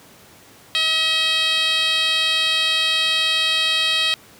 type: tone with band-pass filter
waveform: 10% pulse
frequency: 639 Hz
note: D#5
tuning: 46 cents sharp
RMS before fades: -19 dBFS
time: 0.75-4.14 s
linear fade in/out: 0 ms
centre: 3700 Hz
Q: 2.1
effects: pink hiss -47 dBFS RMS until 4.39 s + high-pass 100 Hz 12 dB/octave